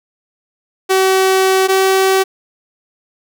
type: tone pair in turn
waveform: sawtooth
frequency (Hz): 380 / 382.4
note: F#4 / G4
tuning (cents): +46 / -43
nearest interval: unison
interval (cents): 11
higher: second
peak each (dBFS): -6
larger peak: neither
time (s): 0.89-1.68 / 1.68-2.24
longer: first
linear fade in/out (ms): 20
effects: none